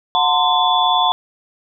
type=tone cluster; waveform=sine; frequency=727 / 898 / 1037 / 3453 Hz; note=F#5 / A5 / C6 / A7; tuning=-31 / +35 / -16 / -33 cents; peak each=-18 dBFS; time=0.15-1.12 s; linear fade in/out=0 ms; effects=none